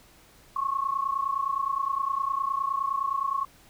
sine tone pair together, 1080.3 / 1110 Hz, C#6 / C#6, -45 / +2 cents, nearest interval unison, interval 47 cents, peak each -28 dBFS, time 0.56-3.45 s, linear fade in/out 5 ms, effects pink hiss -56 dBFS RMS until 3.69 s

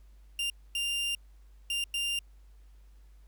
40% pulse tone bursts at uneven times, 2794 Hz, F7, in tune, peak -28 dBFS, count 4, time 0.39-0.5 / 0.75-1.15 / 1.7-1.84 / 1.94-2.19 s, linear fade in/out 2 ms, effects added 50 Hz sine -52 dBFS peak until 3.27 s + pink hiss -71 dBFS RMS until 3.27 s

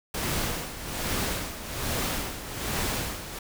pink noise with tremolo, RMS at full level -28 dBFS, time 0.14-3.39 s, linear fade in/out 5 ms, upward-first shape sine, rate 1.2 Hz, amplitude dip 70%, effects none

